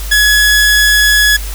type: tone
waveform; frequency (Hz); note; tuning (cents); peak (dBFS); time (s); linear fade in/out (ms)
sawtooth; 1688; G#6; +28; -3; 0.11-1.37; 10
effects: added 50 Hz sine -19 dBFS peak until 1.54 s + white hiss -28 dBFS RMS until 1.54 s